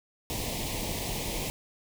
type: band-stop noise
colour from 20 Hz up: pink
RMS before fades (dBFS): -33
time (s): 0.3-1.5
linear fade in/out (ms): 0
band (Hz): 1000 to 2000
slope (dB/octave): 48
effects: none